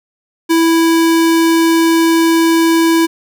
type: tone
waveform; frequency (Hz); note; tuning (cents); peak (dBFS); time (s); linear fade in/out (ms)
square; 329.6; E4; 0; -9; 0.49-3.07; 20
effects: none

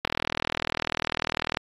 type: click train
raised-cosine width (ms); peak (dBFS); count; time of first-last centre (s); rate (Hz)
0.3; -7; 62; 0.05-1.571; 40.1
effects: AAC 32 kbps

